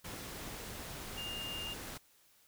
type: tone in noise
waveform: sine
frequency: 2816 Hz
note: F7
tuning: 14 cents sharp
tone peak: -40 dBFS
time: 1.17-1.74 s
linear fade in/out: 10 ms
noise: pink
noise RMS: -45 dBFS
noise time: 0.04-1.98 s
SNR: +2 dB
effects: white hiss -67 dBFS RMS until 2.47 s